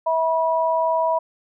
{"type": "tone pair together", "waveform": "sine", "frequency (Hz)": [649, 972.4], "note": ["E5", "B5"], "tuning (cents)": [-27, -27], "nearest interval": "perfect fifth", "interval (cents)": 700, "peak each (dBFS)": -20, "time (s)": [0.06, 1.19], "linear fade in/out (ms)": 10, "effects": []}